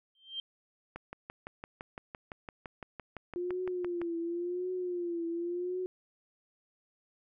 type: tone with exponential growth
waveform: sine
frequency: 3152 Hz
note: G7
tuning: 9 cents sharp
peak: -32 dBFS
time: 0.15-0.4 s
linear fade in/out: 2 ms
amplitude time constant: 54 ms
type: click train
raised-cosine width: 0.5 ms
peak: -26 dBFS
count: 19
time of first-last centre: 0.96-4.016 s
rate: 5.89 Hz
type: tone with vibrato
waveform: sine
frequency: 350.7 Hz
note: F4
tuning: 7 cents sharp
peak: -32 dBFS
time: 3.36-5.86 s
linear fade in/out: 0 ms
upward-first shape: triangle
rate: 0.92 Hz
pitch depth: 90 cents each way
effects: none